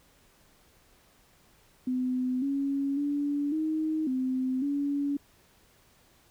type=tone with pitch steps; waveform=sine; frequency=253.8 / 277.4 / 287.8 / 313.3 / 258.3 / 284.2 Hz; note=B3 / C#4 / D4 / D#4 / C4 / C#4; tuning=+47 / +1 / -35 / +12 / -22 / +43 cents; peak=-26 dBFS; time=1.87-5.17 s; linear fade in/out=5 ms; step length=550 ms; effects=pink hiss -62 dBFS RMS until 6.3 s